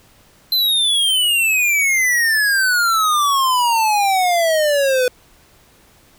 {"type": "exponential sweep", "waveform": "square", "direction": "down", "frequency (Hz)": [4103, 493.9], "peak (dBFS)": -14, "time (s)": [0.52, 5.08], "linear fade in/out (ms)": 2, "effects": ["pink hiss -51 dBFS RMS until 6.18 s"]}